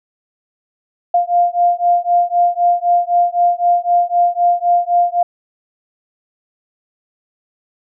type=beating tone pair; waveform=sine; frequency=698.5 / 702.4 Hz; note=F5 / F5; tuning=0 / +10 cents; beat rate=3.9 Hz; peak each=-14 dBFS; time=1.14-5.23 s; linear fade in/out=5 ms; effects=none